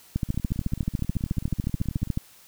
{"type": "two click trains", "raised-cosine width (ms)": 5, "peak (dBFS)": [-12, -23], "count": [29, 34], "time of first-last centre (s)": [[0.16, 2.174], [0.29, 2.074]], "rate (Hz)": [13.9, 18.5], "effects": ["white hiss -53 dBFS RMS until 2.47 s"]}